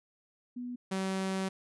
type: tone pair in turn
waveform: sine / sawtooth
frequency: 245.7 / 190.75 Hz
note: B3 / G3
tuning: -9 / -47 cents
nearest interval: major third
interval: 438 cents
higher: first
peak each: -36 / -27 dBFS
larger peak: second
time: 0.56-0.76 / 0.91-1.49 s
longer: second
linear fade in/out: 10 ms
effects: resampled to 24000 Hz